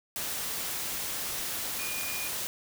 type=tone in noise; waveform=sine; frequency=2438 Hz; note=D#7; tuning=36 cents flat; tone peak=-38 dBFS; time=1.79-2.28 s; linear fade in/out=0 ms; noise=white; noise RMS=-34 dBFS; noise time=0.16-2.47 s; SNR=-7 dB; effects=none